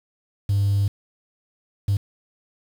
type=tone bursts at uneven times; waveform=triangle; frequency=100 Hz; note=G2; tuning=35 cents sharp; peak=-14 dBFS; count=2; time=0.49-0.88 / 1.88-1.97 s; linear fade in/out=5 ms; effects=tanh soft clip ceiling -13 dBFS + 7-bit